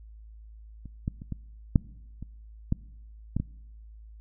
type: clicks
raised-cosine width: 5 ms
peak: -30 / -16 / -27 / -20 / -6 / -26 / -12 / -14 / -16 dBFS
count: 9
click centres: 0.857 / 1.079 / 1.219 / 1.323 / 1.758 / 2.226 / 2.724 / 3.366 / 3.4 s
effects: noise-tail reverb RT60 1.0 s tail -23 dB re dry + added 54 Hz sine -45 dBFS peak until 4.2 s